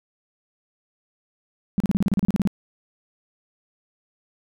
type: tone bursts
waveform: sine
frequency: 196.1 Hz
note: G3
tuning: 1 cent sharp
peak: -16 dBFS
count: 13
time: 1.78-2.474 s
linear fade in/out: 0 ms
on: 22 ms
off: 34 ms
effects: none